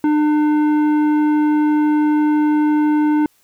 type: tone with tanh clipping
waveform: sine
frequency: 301 Hz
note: D4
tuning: 43 cents sharp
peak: -14 dBFS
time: 0.04-3.26 s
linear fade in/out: 2 ms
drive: 11 dB
effects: white hiss -58 dBFS RMS until 3.43 s